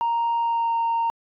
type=tone with pitch glide; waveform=sine; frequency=932 to 922.9 Hz; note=A#5 to A#5; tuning=-1 to -18 cents; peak=-18 dBFS; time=0.01-1.1 s; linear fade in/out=0 ms; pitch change=-17 cents; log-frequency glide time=0.39-0.73 s; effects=tanh soft clip ceiling -18 dBFS